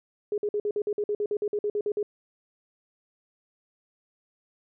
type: tone bursts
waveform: sine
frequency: 415.3 Hz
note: G#4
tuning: in tune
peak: -24 dBFS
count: 16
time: 0.32-2.029 s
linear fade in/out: 2 ms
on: 59 ms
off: 51 ms
effects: none